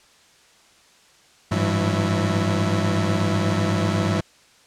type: tone cluster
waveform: 25% pulse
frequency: 100.4 / 108.5 / 165.5 / 181.9 / 657 Hz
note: G2 / A2 / E3 / F#3 / E5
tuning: +42 / -24 / +7 / -29 / -6 cents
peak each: -18 / -27 / -22 / -24 / -27 dBFS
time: 1.51-4.21 s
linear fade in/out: 10 ms
effects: white hiss -54 dBFS RMS until 4.66 s + low-pass 7000 Hz 12 dB/octave